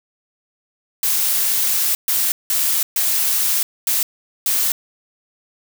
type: noise bursts at uneven times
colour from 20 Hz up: blue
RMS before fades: -18 dBFS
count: 6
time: 1.03-1.95 / 2.08-2.32 / 2.5-2.83 / 2.96-3.63 / 3.87-4.03 / 4.46-4.72 s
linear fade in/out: 2 ms
effects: none